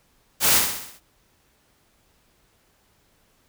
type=noise with echo; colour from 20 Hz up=white; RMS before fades=-18 dBFS; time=0.4-0.62 s; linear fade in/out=50 ms; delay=64 ms; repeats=6; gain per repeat=-5 dB; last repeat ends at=1.004 s; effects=pink hiss -63 dBFS RMS until 3.48 s